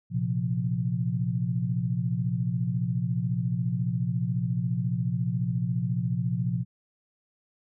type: chord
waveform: sine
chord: Bb suspended second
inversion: none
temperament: equal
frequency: 116.54 / 130.81 / 174.61 Hz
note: Bb2 / C3 / F3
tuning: 0 / 0 / 0 cents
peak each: -29 dBFS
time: 0.1-6.65 s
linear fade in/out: 50 ms
effects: none